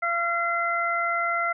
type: harmonic tone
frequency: 684 Hz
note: F5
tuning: 36 cents flat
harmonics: 1 / 2 / 3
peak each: -29 / -25 / -28 dBFS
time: 0.02-1.53 s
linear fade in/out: 10 ms
effects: none